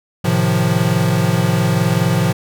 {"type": "chord", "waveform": "square", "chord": "F dominant seventh", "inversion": "first", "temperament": "equal", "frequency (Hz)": [110, 130.81, 155.56, 174.61], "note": ["A2", "C3", "Eb3", "F3"], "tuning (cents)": [0, 0, 0, 0], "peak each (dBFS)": [-20, -20, -21, -18], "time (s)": [0.24, 2.33], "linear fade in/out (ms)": 10, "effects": []}